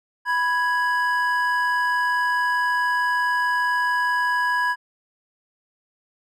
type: tone pair together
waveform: triangle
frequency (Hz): 987.8 / 1661.2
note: B5 / G#6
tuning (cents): 0 / 0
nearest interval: major sixth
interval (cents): 900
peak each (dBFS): -20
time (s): 0.25-4.76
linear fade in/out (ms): 50
effects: none